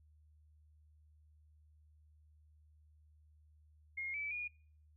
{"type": "tone with pitch steps", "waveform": "sine", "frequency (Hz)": [2141, 2306, 2439], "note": ["C7", "D7", "D#7"], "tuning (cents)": [39, -32, -35], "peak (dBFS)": -38, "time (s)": [3.97, 4.48], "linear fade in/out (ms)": 10, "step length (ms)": 170, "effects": ["noise-tail reverb RT60 0.5 s tail -23 dB re dry", "added 76 Hz sine -63 dBFS peak until 4.96 s"]}